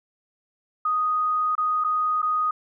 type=tone with dropouts; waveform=sine; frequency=1244.5 Hz; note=D#6; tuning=in tune; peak=-20 dBFS; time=0.85-2.51 s; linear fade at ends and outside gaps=5 ms; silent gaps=1.553-1.579 / 1.84-1.845 / 2.219-2.227 s; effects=none